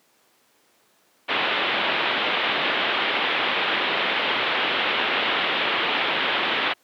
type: low-pass noise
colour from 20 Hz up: white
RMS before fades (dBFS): -23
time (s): 1.28-6.74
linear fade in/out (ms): 20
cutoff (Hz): 3500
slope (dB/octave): 48
effects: pink hiss -61 dBFS RMS until 6.83 s + high-pass 300 Hz 12 dB/octave

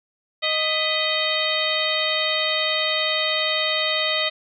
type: harmonic tone with a mistuned harmonic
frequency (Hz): 622.3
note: D#5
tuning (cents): 0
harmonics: 1 / 2 / 3 / 4 / 5 / 6 / 7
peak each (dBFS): -27 / -30 / -27 / -29 / -27 / -26 / -30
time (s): 0.42-4.3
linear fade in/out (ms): 20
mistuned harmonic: 3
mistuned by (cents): +110
effects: none

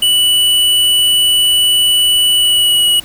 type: tone with pitch glide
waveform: square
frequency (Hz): 2960 to 2921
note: F#7 to F#7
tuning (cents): 0 to -23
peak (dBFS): -9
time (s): 0.02-3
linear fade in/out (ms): 5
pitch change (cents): -23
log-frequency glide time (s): 2.33-2.86
effects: pink hiss -36 dBFS RMS until 3.04 s

